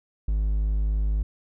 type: tone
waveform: triangle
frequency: 51.91 Hz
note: G#1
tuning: in tune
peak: -19 dBFS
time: 0.28-1.23 s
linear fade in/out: 5 ms
effects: none